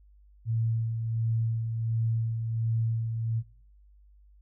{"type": "tone with tremolo", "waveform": "sine", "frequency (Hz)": 113.5, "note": "A#2", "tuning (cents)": -46, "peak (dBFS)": -24, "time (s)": [0.45, 3.43], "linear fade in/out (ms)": 50, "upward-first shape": "sine", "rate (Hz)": 1.4, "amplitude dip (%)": 45, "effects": ["noise-tail reverb RT60 0.5 s tail -22 dB re dry", "added 50 Hz sine -54 dBFS peak until 4.41 s"]}